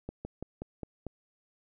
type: slowing click train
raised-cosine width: 2 ms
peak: -24 dBFS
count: 6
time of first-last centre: 0.09-1.067 s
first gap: 160 ms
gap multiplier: 1.1
effects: none